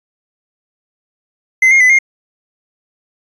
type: tone with pitch steps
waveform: triangle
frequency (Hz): 2057 / 2135 / 2010 / 2126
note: C7 / C7 / B6 / C7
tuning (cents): -30 / +34 / +30 / +27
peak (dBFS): -4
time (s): 1.62-1.988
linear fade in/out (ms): 5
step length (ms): 92
effects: resampled to 22050 Hz